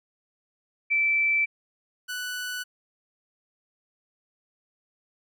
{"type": "tone pair in turn", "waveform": ["sine", "sawtooth"], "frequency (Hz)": [2326, 1485.3], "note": ["D7", "F#6"], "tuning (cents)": [-17, 6], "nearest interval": "minor sixth", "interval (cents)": 777, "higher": "first", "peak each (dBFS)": [-20, -27], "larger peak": "first", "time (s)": [[0.9, 1.46], [2.08, 2.64]], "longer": "neither", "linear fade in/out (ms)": 20, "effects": []}